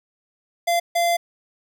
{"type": "tone bursts at uneven times", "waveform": "square", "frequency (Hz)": 688, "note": "F5", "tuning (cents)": -26, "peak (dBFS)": -18, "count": 2, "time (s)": [[0.67, 0.8], [0.95, 1.17]], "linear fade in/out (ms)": 10, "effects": []}